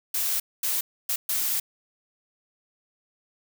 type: noise bursts at uneven times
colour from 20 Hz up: blue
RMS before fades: -26 dBFS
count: 4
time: 0.14-0.4 / 0.63-0.81 / 1.09-1.16 / 1.29-1.6 s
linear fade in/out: 5 ms
effects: none